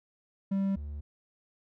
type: tone pair in turn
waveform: triangle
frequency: 195.2 / 73.12 Hz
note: G3 / D2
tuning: -7 / -7 cents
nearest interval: octave + perfect fourth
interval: 1700 cents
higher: first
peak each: -24 / -34 dBFS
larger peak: first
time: 0.51-0.76 / 0.76-1.01 s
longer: neither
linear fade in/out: 10 ms
effects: none